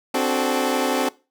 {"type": "chord", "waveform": "20% pulse", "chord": "D dominant seventh", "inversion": "third", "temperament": "equal with one note detuned", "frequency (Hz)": [261.6, 293.7, 370, 434.7], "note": ["C4", "D4", "F#4", "A4"], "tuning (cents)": [0, 0, 0, -21], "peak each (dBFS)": [-18, -22, -21, -21], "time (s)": [0.14, 1.09], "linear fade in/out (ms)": 5, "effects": ["noise-tail reverb RT60 0.3 s tail -21 dB re dry"]}